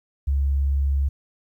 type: tone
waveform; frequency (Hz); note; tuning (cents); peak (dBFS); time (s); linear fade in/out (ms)
sine; 69.3; C#2; 0; -18; 0.27-1.09; 10
effects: 10-bit